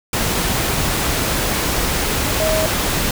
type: tone in noise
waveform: sine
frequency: 632 Hz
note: D#5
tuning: 27 cents sharp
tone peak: -17 dBFS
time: 2.4-2.66 s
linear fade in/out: 2 ms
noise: pink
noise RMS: -19 dBFS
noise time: 0.13-3.11 s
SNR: -1 dB
effects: none